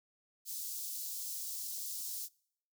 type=high-pass noise; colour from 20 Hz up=white; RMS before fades=-41 dBFS; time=0.45-2.29 s; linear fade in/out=50 ms; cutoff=4600 Hz; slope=24 dB/octave; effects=noise-tail reverb RT60 0.7 s tail -26 dB re dry